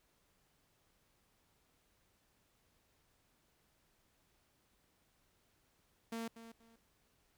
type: tone with echo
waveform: sawtooth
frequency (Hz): 228.4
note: A#3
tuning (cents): -35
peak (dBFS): -36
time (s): 6.12-6.28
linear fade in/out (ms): 5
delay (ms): 240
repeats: 2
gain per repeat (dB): -12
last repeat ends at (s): 6.76
effects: pink hiss -75 dBFS RMS until 7.37 s